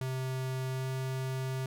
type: tone with pitch glide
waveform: square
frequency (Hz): 130.4 to 131.23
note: C3 to C3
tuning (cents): -5 to +6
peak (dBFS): -33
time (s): 0.01-1.66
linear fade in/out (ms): 2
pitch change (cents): +11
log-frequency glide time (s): 0.69-0.88
effects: none